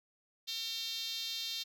5% pulse tone with high-pass filter, 454.8 Hz, A#4, 43 cents flat, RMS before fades -39 dBFS, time 0.47-1.64 s, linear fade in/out 20 ms, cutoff 3700 Hz, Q 3.4, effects none

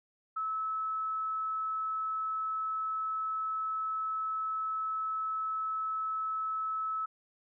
sine tone, 1300 Hz, E6, 24 cents flat, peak -31 dBFS, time 0.36-7.06 s, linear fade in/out 10 ms, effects none

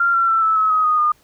sine tone with pitch steps, 1386 / 1360.6 / 1335.7 / 1311.2 / 1287.2 / 1263.6 / 1240.5 / 1217.8 Hz, F6 / F6 / E6 / E6 / E6 / D#6 / D#6 / D#6, -14 / -46 / +22 / -10 / -42 / +26 / -6 / -38 cents, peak -13 dBFS, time 0-1.12 s, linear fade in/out 5 ms, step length 140 ms, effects pink hiss -56 dBFS RMS until 1.23 s

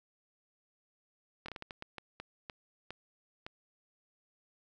slowing click train, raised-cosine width 0.3 ms, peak -26 dBFS, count 12, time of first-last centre 1.46-3.465 s, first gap 24 ms, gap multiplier 1.37, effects none

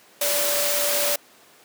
sine tone in noise, 580 Hz, D5, 22 cents flat, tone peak -26 dBFS, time 0.21-1.16 s, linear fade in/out 5 ms, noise white, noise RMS -23 dBFS, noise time 0.21-1.16 s, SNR -6 dB, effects pink hiss -52 dBFS RMS until 1.64 s + high-pass 300 Hz 12 dB/octave

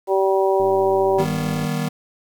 harmonic tone, 192.7 Hz, G3, 29 cents flat, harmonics 2 / 3 / 4 / 5, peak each -17 / -21 / -23 / -25 dBFS, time 0.07-1.26 s, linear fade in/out 50 ms
click train, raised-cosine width 2 ms, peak -22 dBFS, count 106, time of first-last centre 0.6-1.65 s, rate 100 Hz
square chord, Eb augmented, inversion none, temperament just, 155.56 / 194.45 / 243.1 Hz, Eb3 / G3 / B3, 0 / -14 / -27 cents, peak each -24 / -28 / -27 dBFS, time 1.18-1.89 s, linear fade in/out 10 ms
effects 8-bit

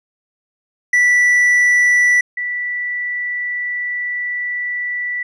triangle / sine tone pair in turn, 1964 / 1964 Hz, B6 / B6, -10 / -10 cents, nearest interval unison, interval 0 cents, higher neither, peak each -8 / -19 dBFS, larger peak first, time 0.93-2.21 / 2.37-5.23 s, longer second, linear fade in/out 5 ms, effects resampled to 22050 Hz

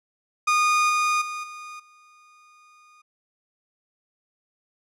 30% pulse tone with level steps, 1227 Hz, D#6, 25 cents flat, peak -15 / -17 / -27 / -34 / -49 dBFS, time 0.47-3.02 s, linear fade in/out 10 ms, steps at 0.89 / 1.21 / 1.43 / 1.79 s, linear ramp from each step 10 ms, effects low-pass 8000 Hz 12 dB/octave

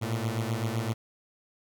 sawtooth beating tone pair, 109.2 / 117 Hz, A2 / A#2, -13 / +7 cents, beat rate 7.8 Hz, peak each -27 dBFS, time 0.01-0.94 s, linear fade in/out 20 ms, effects none

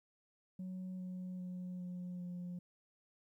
sine tone with pitch steps, 185 / 183.09 / 181.19 / 179.32 / 177.46 Hz, F#3 / F#3 / F#3 / F3 / F3, 0 / -18 / -36 / +46 / +28 cents, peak -39 dBFS, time 0.59-2.59 s, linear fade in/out 5 ms, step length 400 ms, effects tanh soft clip ceiling -40 dBFS + 13-bit

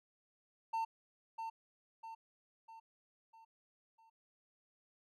triangle tone with echo, 902 Hz, A5, 43 cents sharp, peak -32 dBFS, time 0.73-0.85 s, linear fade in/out 10 ms, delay 650 ms, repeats 5, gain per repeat -6 dB, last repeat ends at 4.1 s, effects none

